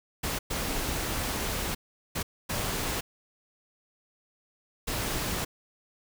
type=noise bursts at uneven times; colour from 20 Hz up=pink; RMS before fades=-31 dBFS; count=5; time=0.23-0.39 / 0.5-1.75 / 2.15-2.23 / 2.49-3.01 / 4.87-5.45 s; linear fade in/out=10 ms; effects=none